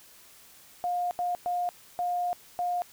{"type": "tone bursts at uneven times", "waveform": "sine", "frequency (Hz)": 710, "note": "F5", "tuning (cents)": 28, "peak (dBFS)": -26, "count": 5, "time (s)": [[0.84, 1.11], [1.19, 1.35], [1.46, 1.69], [1.99, 2.33], [2.59, 2.82]], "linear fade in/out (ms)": 0, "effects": ["white hiss -54 dBFS RMS until 2.92 s"]}